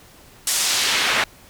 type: noise with band-pass filter sweep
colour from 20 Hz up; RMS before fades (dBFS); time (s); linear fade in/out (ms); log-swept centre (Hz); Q
pink; -20; 0.47-1.24; 2; 8300 to 1800; 0.95
effects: pink hiss -48 dBFS RMS until 1.49 s